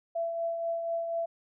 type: tone with tremolo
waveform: sine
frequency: 670 Hz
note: E5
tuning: 28 cents sharp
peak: -27 dBFS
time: 0.15-1.26 s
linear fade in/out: 10 ms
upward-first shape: triangle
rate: 4.1 Hz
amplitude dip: 45%
effects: none